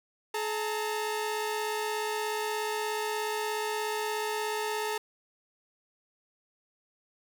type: tone pair together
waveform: sawtooth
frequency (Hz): 426.6 / 910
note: G#4 / A#5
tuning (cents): +46 / -42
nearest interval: octave + minor second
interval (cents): 1312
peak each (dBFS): -28 / -30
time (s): 0.34-4.98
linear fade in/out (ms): 5
effects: none